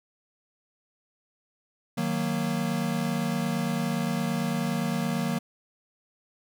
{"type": "chord", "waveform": "square", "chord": "D# minor", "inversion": "none", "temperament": "equal", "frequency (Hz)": [155.56, 185, 233.1], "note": ["D#3", "F#3", "A#3"], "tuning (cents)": [0, 0, 0], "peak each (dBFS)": [-32, -31, -30], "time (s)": [1.97, 5.39], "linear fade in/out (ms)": 10, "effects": []}